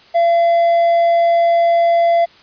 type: tone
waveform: triangle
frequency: 680 Hz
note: F5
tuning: 46 cents flat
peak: -8 dBFS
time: 0.14-2.26 s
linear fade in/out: 20 ms
effects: white hiss -46 dBFS RMS until 2.42 s + resampled to 11025 Hz